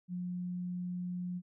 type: tone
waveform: sine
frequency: 178.9 Hz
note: F3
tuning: 42 cents sharp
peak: -35 dBFS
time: 0.08-1.42 s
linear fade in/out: 50 ms
effects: none